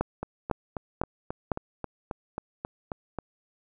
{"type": "two click trains", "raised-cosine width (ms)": 1, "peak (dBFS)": [-18, -11], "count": [12, 4], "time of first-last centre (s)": [[0.23, 3.187], [0.01, 1.518]], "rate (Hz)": [3.72, 1.99], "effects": []}